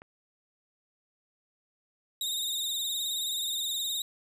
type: click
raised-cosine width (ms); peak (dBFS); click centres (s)
0.5; -32; 0.019
type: tone with vibrato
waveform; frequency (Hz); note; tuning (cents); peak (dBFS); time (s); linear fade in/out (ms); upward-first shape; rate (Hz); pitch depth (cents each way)
sawtooth; 3723; A#7; -3; -27; 2.21-4.02; 2; sine; 19; 60
effects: none